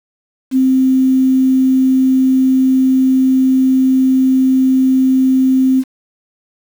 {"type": "tone with quantisation", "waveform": "sine", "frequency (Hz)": 261.6, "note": "C4", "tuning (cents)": 0, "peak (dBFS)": -8, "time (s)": [0.51, 5.84], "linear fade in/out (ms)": 50, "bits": 6, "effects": []}